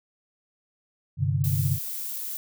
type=chord; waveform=sine; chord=G suspended fourth; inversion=none; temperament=just; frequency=98 / 130.67 / 147 Hz; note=G2 / C3 / D3; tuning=0 / -2 / +2 cents; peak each=-26 dBFS; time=1.17-1.79 s; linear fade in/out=50 ms
type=noise; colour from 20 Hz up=violet; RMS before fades=-33 dBFS; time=1.44-2.37 s; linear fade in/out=0 ms
effects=none